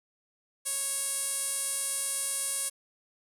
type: tone with band-pass filter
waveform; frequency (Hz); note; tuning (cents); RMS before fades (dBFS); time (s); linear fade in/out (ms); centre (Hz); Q
sawtooth; 552; C#5; -7; -32; 0.65-2.7; 20; 9500; 4.6
effects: 10-bit